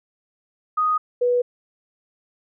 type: tone pair in turn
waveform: sine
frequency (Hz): 1244.5 / 489.6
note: D#6 / B4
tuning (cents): 0 / -15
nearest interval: octave + major third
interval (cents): 1615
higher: first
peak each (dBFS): -17 / -16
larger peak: second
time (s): 0.77-0.98 / 1.21-1.42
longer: neither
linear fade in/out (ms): 10
effects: none